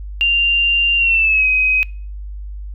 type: tone with pitch glide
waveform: sine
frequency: 2784 to 2524 Hz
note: F7 to D#7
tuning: -6 to +24 cents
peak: -11 dBFS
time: 0.21-1.83 s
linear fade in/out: 0 ms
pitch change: -170 cents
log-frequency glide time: 0.97-1.47 s
effects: noise-tail reverb RT60 0.4 s tail -24 dB re dry + added 50 Hz sine -26 dBFS peak until 2.74 s